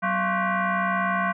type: tone with frequency modulation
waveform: sine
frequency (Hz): 188.5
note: F#3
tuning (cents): +32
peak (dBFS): -21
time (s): 0.02-1.33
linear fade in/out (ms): 20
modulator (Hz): 439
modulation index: 3.7
effects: none